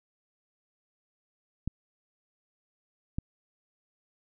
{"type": "clicks", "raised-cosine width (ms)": 5, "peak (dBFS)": -18, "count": 2, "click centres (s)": [1.676, 3.185], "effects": []}